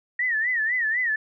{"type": "tone with vibrato", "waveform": "sine", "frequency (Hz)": 1869, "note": "A#6", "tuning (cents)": 4, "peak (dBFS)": -21, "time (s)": [0.19, 1.16], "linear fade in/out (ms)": 5, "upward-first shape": "sine", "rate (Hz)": 4, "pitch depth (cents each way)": 140, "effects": []}